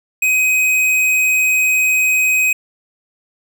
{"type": "tone with hard clipping", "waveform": "triangle", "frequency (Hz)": 2518, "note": "D#7", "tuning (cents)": 20, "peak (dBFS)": -13, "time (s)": [0.22, 2.53], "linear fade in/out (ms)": 5, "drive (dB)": 17, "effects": []}